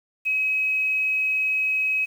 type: tone with quantisation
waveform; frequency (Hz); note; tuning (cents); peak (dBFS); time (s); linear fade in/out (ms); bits
sine; 2547; D#7; +40; -20; 0.25-2.06; 20; 8
effects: none